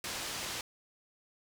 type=low-pass noise; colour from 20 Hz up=white; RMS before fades=-39 dBFS; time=0.04-0.61 s; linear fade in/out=2 ms; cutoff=6500 Hz; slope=12 dB/octave; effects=none

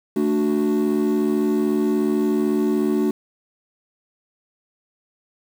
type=chord; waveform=triangle; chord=D major; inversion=second; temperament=equal; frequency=220 / 293.7 / 370 Hz; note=A3 / D4 / F#4; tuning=0 / 0 / 0 cents; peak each=-19 dBFS; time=0.16-3.11 s; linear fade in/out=5 ms; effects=tanh soft clip ceiling -10 dBFS + 7-bit

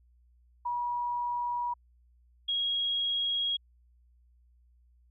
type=tone pair in turn; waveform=sine; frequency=965 / 3292 Hz; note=B5 / G#7; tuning=-40 / -16 cents; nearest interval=octave + major sixth; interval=2124 cents; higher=second; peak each=-29 / -27 dBFS; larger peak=second; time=0.65-1.74 / 2.48-3.57 s; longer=neither; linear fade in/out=10 ms; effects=added 60 Hz sine -60 dBFS peak until 5.1 s

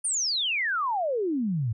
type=exponential sweep; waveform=sine; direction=down; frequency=9550 to 103.83 Hz; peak=-24 dBFS; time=0.04-1.73 s; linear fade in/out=10 ms; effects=none

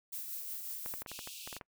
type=noise with tremolo; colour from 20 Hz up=violet; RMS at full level=-40 dBFS; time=0.12-1.03 s; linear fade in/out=10 ms; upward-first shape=triangle; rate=5.5 Hz; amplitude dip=40%
type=clicks; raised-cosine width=0.5 ms; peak=-29 dBFS; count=11; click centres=0.861 / 0.939 / 1.02 / 1.062 / 1.116 / 1.191 / 1.274 / 1.475 / 1.528 / 1.566 / 1.612 s
type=high-pass noise; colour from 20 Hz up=pink; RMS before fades=-47 dBFS; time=1.07-1.59 s; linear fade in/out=20 ms; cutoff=2500 Hz; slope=96 dB/octave
effects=noise-tail reverb RT60 0.1 s tail -26 dB re dry

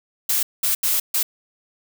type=noise bursts at uneven times; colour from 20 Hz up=blue; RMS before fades=-20 dBFS; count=4; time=0.29-0.43 / 0.63-0.75 / 0.83-1 / 1.14-1.23 s; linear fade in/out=5 ms; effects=none

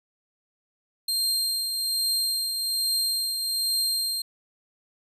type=tone with tremolo; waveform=sawtooth; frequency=4186 Hz; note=C8; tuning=in tune; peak=-19 dBFS; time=1.08-4.22 s; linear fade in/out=5 ms; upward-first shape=triangle; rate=1.2 Hz; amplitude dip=45%; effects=resampled to 32000 Hz

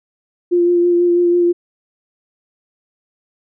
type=tone with vibrato; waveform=sine; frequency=349.2 Hz; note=F4; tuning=in tune; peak=-10 dBFS; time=0.51-1.53 s; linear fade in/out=20 ms; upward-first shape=sine; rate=6.1 Hz; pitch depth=17 cents each way; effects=none

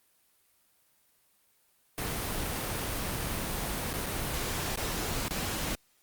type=noise with dropouts; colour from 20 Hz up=pink; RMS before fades=-33 dBFS; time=1.98-5.75 s; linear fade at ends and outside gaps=0 ms; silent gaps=3.931-3.938 / 4.06-4.064 / 4.758-4.774 / 5.282-5.308 s; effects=white hiss -68 dBFS RMS until 6.02 s + Opus 32 kbps

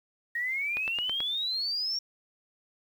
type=exponential sweep; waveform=sine; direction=up; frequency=1864.7 to 5588 Hz; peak=-28 dBFS; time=0.35-1.99 s; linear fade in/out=5 ms
type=click train; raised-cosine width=0.3 ms; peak=-20 dBFS; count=5; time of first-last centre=0.77-1.204 s; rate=9.21 Hz
effects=9-bit

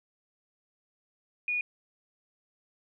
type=tone; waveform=sine; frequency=2453 Hz; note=D#7; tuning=25 cents flat; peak=-27 dBFS; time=1.48-1.61 s; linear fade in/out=2 ms; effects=none

